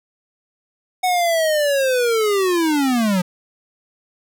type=linear sweep; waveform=square; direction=down; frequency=743 to 174.61 Hz; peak=-16 dBFS; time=1.03-3.22 s; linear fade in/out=10 ms; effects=none